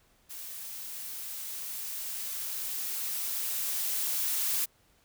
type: noise with level ramp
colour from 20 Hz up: blue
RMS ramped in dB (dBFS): -42 to -29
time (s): 0.29-4.66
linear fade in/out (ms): 20
effects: pink hiss -66 dBFS RMS until 5.04 s